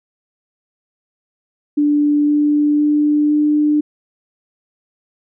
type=tone with pitch steps; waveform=sine; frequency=293.7 / 295.4 / 297.1 / 298.8 Hz; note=D4 / D4 / D4 / D4; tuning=0 / +10 / +20 / +30 cents; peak=-11 dBFS; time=1.77-3.81 s; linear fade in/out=10 ms; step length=510 ms; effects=none

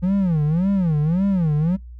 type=tone with vibrato; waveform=triangle; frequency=171.9 Hz; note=F3; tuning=27 cents flat; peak=-14 dBFS; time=0.02-1.77 s; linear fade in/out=20 ms; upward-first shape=sine; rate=1.8 Hz; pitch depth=260 cents each way; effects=noise-tail reverb RT60 0.2 s tail -26 dB re dry + added 60 Hz sine -35 dBFS peak until 1.99 s

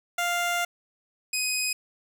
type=tone pair in turn; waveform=15% pulse; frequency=698.5 / 2508 Hz; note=F5 / D#7; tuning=0 / +13 cents; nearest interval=octave + minor seventh; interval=2213 cents; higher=second; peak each=-18 dBFS; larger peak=neither; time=0.18-0.65 / 1.33-1.73 s; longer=first; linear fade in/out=5 ms; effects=9-bit

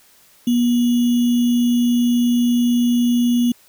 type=tone with sample-and-hold; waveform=sine; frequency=240.9 Hz; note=B3; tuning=43 cents flat; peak=-13 dBFS; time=0.47-3.52 s; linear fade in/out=5 ms; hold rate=3150 Hz; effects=white hiss -52 dBFS RMS until 3.68 s

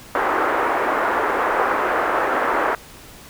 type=band-pass noise; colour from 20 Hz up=white; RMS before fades=-20 dBFS; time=0.15-2.75 s; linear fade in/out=2 ms; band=320 to 1500 Hz; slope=24 dB/octave; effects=pink hiss -42 dBFS RMS until 3.29 s

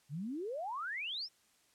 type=exponential sweep; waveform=sine; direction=up; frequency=131.5 to 5610 Hz; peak=-37 dBFS; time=0.09-1.29 s; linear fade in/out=50 ms; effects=white hiss -70 dBFS RMS until 1.74 s + low-pass 10000 Hz 12 dB/octave

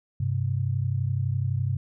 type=tone pair together; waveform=sine; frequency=99.03 / 130.9 Hz; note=G2 / C3; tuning=+18 / +1 cents; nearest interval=perfect fourth; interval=483 cents; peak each=-26 dBFS; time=0.2-1.77 s; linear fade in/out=5 ms; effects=none

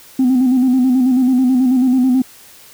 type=tone with vibrato; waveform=sine; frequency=255.4 Hz; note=C4; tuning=42 cents flat; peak=-8 dBFS; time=0.19-2.22 s; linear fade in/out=5 ms; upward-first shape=square; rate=9.2 Hz; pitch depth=49 cents each way; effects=tanh soft clip ceiling -7 dBFS + white hiss -42 dBFS RMS until 2.73 s

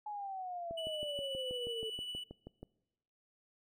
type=exponential sweep; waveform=sine; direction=down; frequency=850 to 437.5 Hz; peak=-39 dBFS; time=0.06-1.9 s; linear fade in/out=5 ms
type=click train; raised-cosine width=2 ms; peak=-33 dBFS; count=13; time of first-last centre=0.71-2.63 s; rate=6.25 Hz
type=tone with tremolo; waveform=triangle; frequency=2960 Hz; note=F#7; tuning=in tune; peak=-37 dBFS; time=0.77-2.24 s; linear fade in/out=10 ms; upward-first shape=sine; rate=13 Hz; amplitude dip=35%
effects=noise-tail reverb RT60 1.0 s tail -23 dB re dry

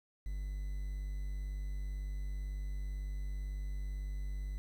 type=tone with quantisation; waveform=triangle; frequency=49 Hz; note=G1; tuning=in tune; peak=-34 dBFS; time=0.26-4.58 s; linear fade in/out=0 ms; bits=10; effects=none

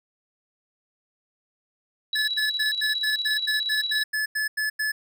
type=tone with tremolo; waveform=sine; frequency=3912 Hz; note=B7; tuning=17 cents flat; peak=-23 dBFS; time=2.13-4.03 s; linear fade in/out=2 ms; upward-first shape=square; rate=17 Hz; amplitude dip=50%
type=tone bursts; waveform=square; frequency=1723 Hz; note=A6; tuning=37 cents flat; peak=-24 dBFS; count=13; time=2.15-4.92 s; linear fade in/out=10 ms; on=130 ms; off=90 ms
effects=none

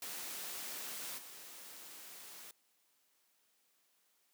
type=noise with level steps; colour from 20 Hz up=white; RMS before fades=-44 / -52 dBFS; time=0.02-2.51 s; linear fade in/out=2 ms; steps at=1.17 s; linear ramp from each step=20 ms; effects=white hiss -75 dBFS RMS until 4.33 s + high-pass 200 Hz 12 dB/octave

